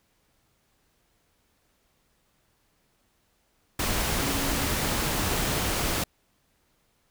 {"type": "tone in noise", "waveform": "sine", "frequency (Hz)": 277.2, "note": "C#4", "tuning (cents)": 0, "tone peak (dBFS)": -35, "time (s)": [4.19, 4.66], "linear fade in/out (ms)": 5, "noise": "pink", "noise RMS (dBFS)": -27, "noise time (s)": [3.79, 6.04], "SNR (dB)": -11, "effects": ["pink hiss -69 dBFS RMS until 7.1 s"]}